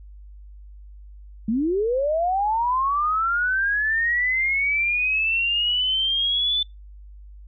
sine linear sweep, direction up, 205.6 to 3520 Hz, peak -19 dBFS, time 1.48-6.63 s, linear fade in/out 5 ms, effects noise-tail reverb RT60 0.2 s tail -26 dB re dry + added 50 Hz sine -40 dBFS peak until 7.47 s

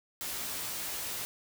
white noise with comb filter, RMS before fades -37 dBFS, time 0.21-1.25 s, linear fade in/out 0 ms, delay 16 ms, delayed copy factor +0.65, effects none

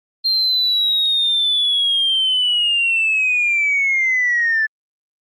sine linear sweep, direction down, 4196 to 1740 Hz, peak -13 dBFS, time 0.24-4.67 s, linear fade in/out 20 ms, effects tanh soft clip ceiling -10 dBFS + Opus 48 kbps

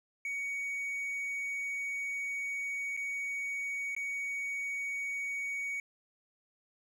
triangle tone with dropouts, 2243 Hz, C#7, 20 cents sharp, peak -32 dBFS, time 0.25-5.8 s, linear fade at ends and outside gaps 2 ms, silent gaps 2.967-2.973 / 3.95-3.964 s, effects none

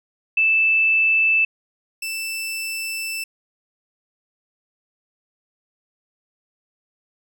sine / sawtooth tone pair in turn, 2637 / 2654 Hz, E7 / E7, 0 / +11 cents, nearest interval unison, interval 11 cents, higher second, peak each -14 / -22 dBFS, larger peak first, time 0.37-1.45 / 2.02-3.24 s, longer second, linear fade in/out 5 ms, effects none

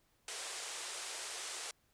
white band-pass noise, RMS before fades -44 dBFS, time 0.28-1.71 s, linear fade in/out 2 ms, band 360 to 9400 Hz, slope 48 dB/octave, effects pink hiss -74 dBFS RMS until 1.93 s

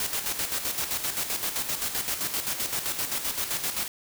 white noise with tremolo, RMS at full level -28 dBFS, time 0-3.88 s, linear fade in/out 2 ms, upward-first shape square, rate 7.7 Hz, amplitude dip 55%, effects none

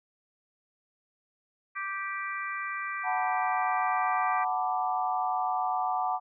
harmonic tone, 391.5 Hz, G4, 2 cents flat, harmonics 3 / 4 / 5 / 6, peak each -35 / -38 / -37 / -40 dBFS, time 1.75-4.45 s, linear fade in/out 20 ms
sine chord, B minor seventh, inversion second, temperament equal, 740 / 880 / 987.8 / 1174.7 Hz, F#5 / A5 / B5 / D6, 0 / 0 / 0 / 0 cents, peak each -29 / -33 / -35 / -33 dBFS, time 3.03-6.2 s, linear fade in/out 50 ms
effects none

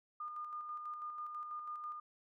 sine tone with tremolo, 1215 Hz, D#6, 42 cents flat, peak -40 dBFS, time 0.2-2 s, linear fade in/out 5 ms, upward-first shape square, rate 6.1 Hz, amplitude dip 35%, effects none

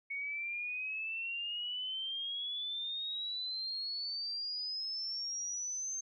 sine exponential sweep, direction up, 2217 to 6350 Hz, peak -36 dBFS, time 0.1-6.01 s, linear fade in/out 10 ms, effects none

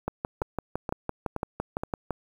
two click trains, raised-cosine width 1 ms, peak -14 / -16 dBFS, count 13 / 4, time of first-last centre 0.08-2.107 / 0.42-1.835 s, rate 5.92 / 2.12 Hz, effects 8-bit

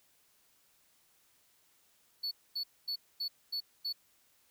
triangle tone bursts, 4435 Hz, C#8, in tune, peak -32 dBFS, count 6, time 2.23-3.928 s, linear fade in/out 10 ms, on 83 ms, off 240 ms, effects white hiss -69 dBFS RMS until 4.5 s

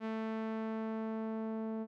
sawtooth tone with low-pass filter sweep, 221.2 Hz, A3, 9 cents sharp, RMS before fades -38 dBFS, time 0-1.87 s, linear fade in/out 50 ms, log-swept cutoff 2300 to 720 Hz, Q 0.71, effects none

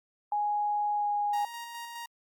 sine tone with pitch glide, 830.6 to 824.9 Hz, G#5 to G#5, 0 to -12 cents, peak -26 dBFS, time 0.32-1.45 s, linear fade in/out 2 ms, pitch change -12 cents, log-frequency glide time 0.95-1.08 s
sawtooth tone with tremolo, 939 Hz, A#5, 12 cents sharp, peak -34 dBFS, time 1.33-2.06 s, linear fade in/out 5 ms, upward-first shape square, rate 4.8 Hz, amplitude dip 30%
effects Opus 48 kbps

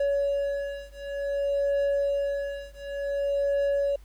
triangle beating tone pair, 563 / 563.55 Hz, C#5 / C#5, +27 / +28 cents, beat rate 0.55 Hz, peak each -26 dBFS, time 0-3.96 s, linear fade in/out 5 ms, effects added 50 Hz sine -46 dBFS peak until 4.04 s + pink hiss -62 dBFS RMS until 4.04 s

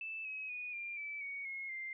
sine tone with pitch steps, 2637 / 2552 / 2469 / 2389 / 2312 / 2237 / 2164 / 2094 Hz, E7 / D#7 / D#7 / D7 / D7 / C#7 / C#7 / C7, 0 / +43 / -14 / +29 / -28 / +15 / -42 / +1 cents, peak -40 dBFS, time 0.01-1.93 s, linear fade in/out 2 ms, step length 240 ms, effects none

